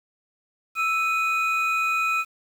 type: tone pair together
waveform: triangle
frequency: 1318.5 / 2489 Hz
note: E6 / D#7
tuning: 0 / 0 cents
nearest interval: major seventh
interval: 1100 cents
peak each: -22 dBFS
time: 0.75-2.25 s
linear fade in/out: 50 ms
effects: 8-bit